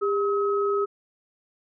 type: tone pair together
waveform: sine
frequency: 402.5 / 1277.9 Hz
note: G4 / D#6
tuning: +46 / +46 cents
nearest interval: octave + minor sixth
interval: 2000 cents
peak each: -22 / -27 dBFS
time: 0.01-0.86 s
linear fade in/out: 20 ms
effects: none